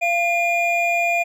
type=tone pair together; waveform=triangle; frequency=687.9 / 2421 Hz; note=F5 / D#7; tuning=-26 / -48 cents; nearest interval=octave + minor seventh; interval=2178 cents; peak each=-18 / -18 dBFS; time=0.01-1.24 s; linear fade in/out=20 ms; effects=none

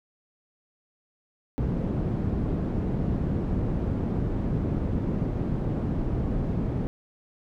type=low-pass noise; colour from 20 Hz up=white; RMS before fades=-27 dBFS; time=1.58-6.87 s; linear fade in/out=0 ms; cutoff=210 Hz; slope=12 dB/octave; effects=none

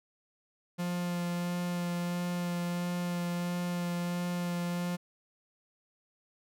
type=tone with vibrato; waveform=45% pulse; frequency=175.2 Hz; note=F3; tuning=6 cents sharp; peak=-31 dBFS; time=0.78-4.97 s; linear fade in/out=20 ms; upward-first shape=sine; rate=1.5 Hz; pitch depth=11 cents each way; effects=none

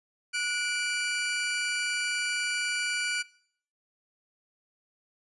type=tone pair together; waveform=sawtooth; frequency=1464 / 2336 Hz; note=F#6 / D7; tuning=-19 / -10 cents; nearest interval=minor sixth; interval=809 cents; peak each=-28 / -27 dBFS; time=0.33-3.23 s; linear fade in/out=20 ms; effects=noise-tail reverb RT60 0.6 s tail -22 dB re dry + resampled to 24000 Hz

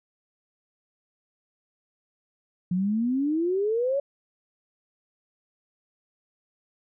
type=exponential sweep; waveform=sine; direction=up; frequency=174.61 to 573 Hz; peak=-22 dBFS; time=2.71-4 s; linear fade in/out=5 ms; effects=none

